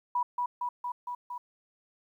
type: tone with echo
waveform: sine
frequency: 977 Hz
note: B5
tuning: 19 cents flat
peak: -25 dBFS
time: 0.15-0.23 s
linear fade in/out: 5 ms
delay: 230 ms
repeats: 5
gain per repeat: -2 dB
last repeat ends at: 1.38 s
effects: 11-bit